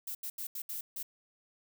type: noise bursts at uneven times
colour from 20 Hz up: violet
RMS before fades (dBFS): -39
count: 6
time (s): 0.07-0.15 / 0.23-0.3 / 0.38-0.47 / 0.55-0.62 / 0.69-0.81 / 0.96-1.03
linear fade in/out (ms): 5
effects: none